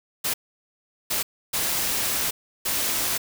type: noise bursts at uneven times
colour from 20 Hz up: white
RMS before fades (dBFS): -25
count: 4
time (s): 0.24-0.34 / 1.1-1.23 / 1.53-2.31 / 2.65-3.18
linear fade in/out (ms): 10
effects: none